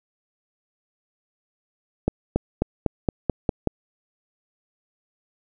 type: accelerating click train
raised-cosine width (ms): 2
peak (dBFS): -6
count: 8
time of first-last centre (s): 2.08-3.673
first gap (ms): 280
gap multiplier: 0.93
effects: none